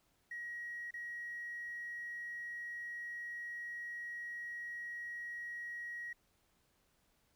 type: tone with dropouts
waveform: triangle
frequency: 1900 Hz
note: A#6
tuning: 33 cents sharp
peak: -38 dBFS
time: 0.31-6.13 s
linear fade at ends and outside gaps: 5 ms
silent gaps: 0.908-0.939 s
effects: tanh soft clip ceiling -39 dBFS + pink hiss -75 dBFS RMS until 7.35 s